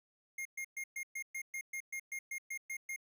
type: tone bursts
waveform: square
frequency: 2132 Hz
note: C7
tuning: 32 cents sharp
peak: -39 dBFS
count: 14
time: 0.38-2.962 s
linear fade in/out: 5 ms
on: 73 ms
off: 120 ms
effects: none